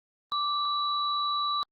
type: tone pair together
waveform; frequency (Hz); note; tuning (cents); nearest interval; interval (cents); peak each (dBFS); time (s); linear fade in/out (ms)
sine; 1171 / 3932; D6 / B7; -5 / -8; octave + major sixth; 2097; -27 / -31; 0.32-1.63; 0
effects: Opus 24 kbps